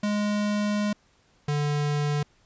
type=tone pair in turn; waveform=square; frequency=207.7 / 146.87 Hz; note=G#3 / D3; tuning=0 / 0 cents; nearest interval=tritone; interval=600 cents; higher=first; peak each=-24 / -24 dBFS; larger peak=neither; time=0.03-0.93 / 1.48-2.23 s; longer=first; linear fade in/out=5 ms; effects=pink hiss -63 dBFS RMS until 2.45 s + resampled to 16000 Hz